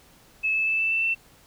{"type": "tone with pitch steps", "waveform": "sine", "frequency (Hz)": [2599, 2616, 2632, 2649, 2666, 2683], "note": ["E7", "E7", "E7", "E7", "E7", "E7"], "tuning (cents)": [-25, -14, -3, 8, 19, 30], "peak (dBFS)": -21, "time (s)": [0.43, 1.15], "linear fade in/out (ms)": 20, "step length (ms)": 120, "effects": ["pink hiss -55 dBFS RMS until 1.46 s"]}